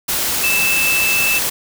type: tone in noise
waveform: sine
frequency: 2637 Hz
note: E7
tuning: in tune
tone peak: -15 dBFS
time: 0.43-1.39 s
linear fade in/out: 10 ms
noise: white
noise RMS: -19 dBFS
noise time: 0.08-1.5 s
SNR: +1 dB
effects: none